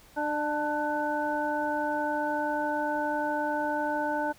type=harmonic tone with a mistuned harmonic; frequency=299 Hz; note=D4; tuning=31 cents sharp; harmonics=1 / 2 / 3 / 5; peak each=-33 / -32 / -30 / -34 dBFS; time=0.16-4.33 s; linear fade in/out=20 ms; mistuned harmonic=3; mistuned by=-24 cents; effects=pink hiss -56 dBFS RMS until 4.38 s